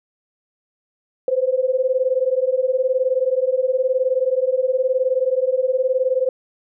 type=beating tone pair; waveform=sine; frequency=507 / 526 Hz; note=B4 / C5; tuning=+45 / +9 cents; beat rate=19 Hz; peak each=-19 dBFS; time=1.28-6.29 s; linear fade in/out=2 ms; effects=none